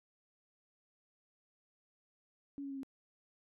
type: tone with pitch steps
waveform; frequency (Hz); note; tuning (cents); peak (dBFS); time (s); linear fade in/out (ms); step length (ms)
sine; 281.1 / 277.1 / 273.1 / 269.2; C#4 / C#4 / C#4 / C4; +24 / -1 / -26 / +49; -40; 2.58-2.832; 0; 63
effects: none